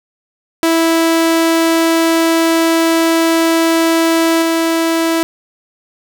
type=tone with level steps; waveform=sawtooth; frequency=328.8 Hz; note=E4; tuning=4 cents flat; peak=-6 / -8 dBFS; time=0.63-5.23 s; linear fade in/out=0 ms; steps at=4.42 s; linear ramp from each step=2 ms; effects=none